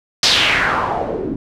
white noise with low-pass filter sweep, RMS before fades -17 dBFS, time 0.23-1.36 s, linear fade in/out 2 ms, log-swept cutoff 4900 to 270 Hz, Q 3.1, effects none

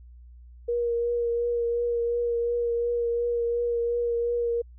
sine tone with vibrato, 473.5 Hz, A#4, 27 cents sharp, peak -23 dBFS, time 0.68-4.62 s, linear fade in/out 10 ms, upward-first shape triangle, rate 2.8 Hz, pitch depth 20 cents each way, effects added 60 Hz sine -45 dBFS peak until 4.78 s

